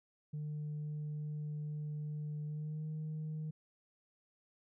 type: tone with pitch glide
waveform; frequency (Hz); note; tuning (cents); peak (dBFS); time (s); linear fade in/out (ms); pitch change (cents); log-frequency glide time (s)
sine; 150.2 to 155.05; D3 to D#3; +39 to -6; -36; 0.33-3.51; 10; +55; 2.46-2.86
effects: tanh soft clip ceiling -36 dBFS